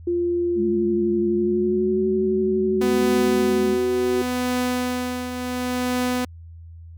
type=tone with pitch glide; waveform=sine; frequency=348.1 to 373.1 Hz; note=F4 to F#4; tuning=-6 to +14 cents; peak=-19 dBFS; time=0.07-4.22 s; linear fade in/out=5 ms; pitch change=+120 cents; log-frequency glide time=1.29-2.03 s
type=tone with vibrato; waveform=sine; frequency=212.7 Hz; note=G#3; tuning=42 cents sharp; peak=-23 dBFS; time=0.55-3.78 s; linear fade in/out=50 ms; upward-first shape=triangle; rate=12 Hz; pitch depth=81 cents each way
type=tone with tremolo; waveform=sawtooth; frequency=249.6 Hz; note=B3; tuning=19 cents sharp; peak=-16 dBFS; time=2.81-6.25 s; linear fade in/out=5 ms; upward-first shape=triangle; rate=0.7 Hz; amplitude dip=60%
effects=added 83 Hz sine -38 dBFS peak until 6.97 s